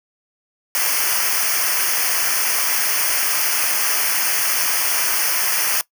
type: noise with comb filter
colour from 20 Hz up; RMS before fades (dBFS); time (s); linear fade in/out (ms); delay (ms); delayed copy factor
white; -19; 0.75-5.81; 0; 0.26; -0.95
effects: noise-tail reverb RT60 0.1 s tail -20 dB re dry